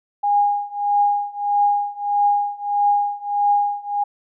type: tone with tremolo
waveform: sine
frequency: 818 Hz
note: G#5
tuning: 26 cents flat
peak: -12 dBFS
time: 0.23-4.04 s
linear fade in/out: 10 ms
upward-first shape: triangle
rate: 1.6 Hz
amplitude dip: 95%
effects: none